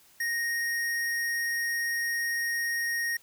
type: tone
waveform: square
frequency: 1864.7 Hz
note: A#6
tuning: in tune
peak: -28 dBFS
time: 0.2-3.17 s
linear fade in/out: 5 ms
effects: white hiss -59 dBFS RMS until 3.22 s